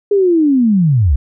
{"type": "linear sweep", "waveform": "sine", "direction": "down", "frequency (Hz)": [415.3, 58.27], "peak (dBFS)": -8, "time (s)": [0.11, 1.16], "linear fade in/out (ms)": 5, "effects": []}